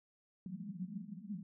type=band-pass noise; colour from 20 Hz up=pink; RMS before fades=-45 dBFS; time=0.46-1.43 s; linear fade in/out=2 ms; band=170 to 220 Hz; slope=96 dB/octave; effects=none